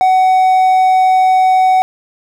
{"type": "tone", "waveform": "triangle", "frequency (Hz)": 749, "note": "F#5", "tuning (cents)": 21, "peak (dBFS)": -5, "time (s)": [0.01, 1.82], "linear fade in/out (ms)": 0, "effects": []}